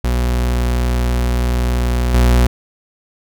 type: tone with level steps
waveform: 40% pulse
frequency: 60.8 Hz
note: B1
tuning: 26 cents flat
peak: -13 / -8 dBFS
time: 0.04-2.47 s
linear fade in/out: 5 ms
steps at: 2.14 s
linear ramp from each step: 2 ms
effects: none